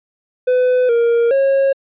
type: tone with pitch steps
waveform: triangle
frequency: 503 / 468.3 / 545 Hz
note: B4 / A#4 / C#5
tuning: +32 / +8 / -29 cents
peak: -9 dBFS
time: 0.47-1.73 s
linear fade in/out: 10 ms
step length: 420 ms
effects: resampled to 8000 Hz